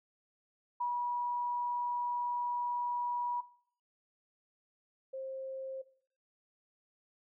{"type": "tone pair in turn", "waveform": "sine", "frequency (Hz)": [969, 530.5], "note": ["B5", "C5"], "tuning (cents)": [-33, 24], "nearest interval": "minor seventh", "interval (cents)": 1043, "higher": "first", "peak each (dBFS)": [-31, -38], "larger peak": "first", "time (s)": [[0.8, 3.41], [5.13, 5.82]], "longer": "first", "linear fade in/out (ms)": 10, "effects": ["noise-tail reverb RT60 0.5 s tail -17 dB re dry"]}